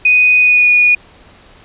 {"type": "tone with pitch glide", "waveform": "sine", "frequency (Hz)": [2489, 2456], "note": ["D#7", "D#7"], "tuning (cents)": [0, -23], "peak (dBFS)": -6, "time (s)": [0.05, 0.95], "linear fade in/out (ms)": 5, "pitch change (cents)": -23, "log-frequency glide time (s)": [0.4, 0.7], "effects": ["pink hiss -43 dBFS RMS until 1.64 s", "resampled to 8000 Hz"]}